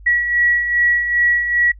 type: beating tone pair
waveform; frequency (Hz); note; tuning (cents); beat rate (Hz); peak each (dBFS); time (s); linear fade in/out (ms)
sine; 1925 / 1927.5; B6 / B6; -45 / -43; 2.5; -22 / -14; 0.06-1.72; 10
effects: noise-tail reverb RT60 0.1 s tail -26 dB re dry + added 50 Hz sine -37 dBFS peak until 1.79 s